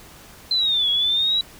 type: exponential two-way sweep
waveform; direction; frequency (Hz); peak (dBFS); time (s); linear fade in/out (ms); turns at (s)
sine; down then up; 4117 to 3322 to 3922; -17; 0.51-1.41; 2; 0.9
effects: pink hiss -45 dBFS RMS until 1.59 s